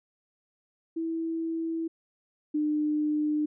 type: tone pair in turn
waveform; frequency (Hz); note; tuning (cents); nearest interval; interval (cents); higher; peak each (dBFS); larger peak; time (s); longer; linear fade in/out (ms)
sine; 327.4 / 301.3; E4 / D4; -12 / +44; minor second; 144; first; -28 / -24; second; 0.96-1.88 / 2.54-3.46; neither; 10
effects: none